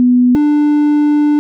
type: tone pair in turn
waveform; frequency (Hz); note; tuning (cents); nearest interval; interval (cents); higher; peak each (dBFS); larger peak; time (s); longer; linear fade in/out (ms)
sine / triangle; 247.4 / 296; B3 / D4; +3 / +14; minor third; 311; second; -6; neither; 0-0.35 / 0.35-1.39; second; 0
effects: none